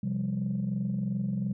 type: chord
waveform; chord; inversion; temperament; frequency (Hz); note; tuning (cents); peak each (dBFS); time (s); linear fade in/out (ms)
sine; C suspended fourth; none; equal with one note detuned; 130.81 / 174.61 / 197.59; C3 / F3 / G3; 0 / 0 / +14; -32 / -33 / -29; 0.03-1.53; 5
effects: tanh soft clip ceiling -22 dBFS